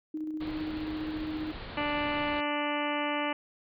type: tone with tremolo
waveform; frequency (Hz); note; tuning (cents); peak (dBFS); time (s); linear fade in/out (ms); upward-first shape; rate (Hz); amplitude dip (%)
sine; 310; D#4; -6; -31; 0.14-1.52; 5; square; 15; 30
type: low-pass noise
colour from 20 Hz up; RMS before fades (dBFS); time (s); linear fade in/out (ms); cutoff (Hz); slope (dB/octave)
pink; -42; 0.4-2.41; 10; 4500; 96
type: harmonic tone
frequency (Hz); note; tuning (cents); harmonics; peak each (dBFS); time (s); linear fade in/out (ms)
293.7; D4; 0; 1 / 2 / 3 / 4 / 5 / 6 / 7 / 8 / 9 / 10; -34 / -35 / -35 / -37 / -43 / -41 / -39 / -39 / -43 / -40; 1.77-3.33; 5
effects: none